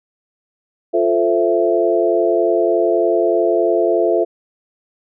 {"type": "chord", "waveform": "sine", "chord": "F major seventh", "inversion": "none", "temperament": "equal with one note detuned", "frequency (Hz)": [349.2, 440, 523.3, 665], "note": ["F4", "A4", "C5", "E5"], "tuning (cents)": [0, 0, 0, 15], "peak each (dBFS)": [-17, -18, -21, -17], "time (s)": [0.93, 4.25], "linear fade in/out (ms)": 20, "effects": []}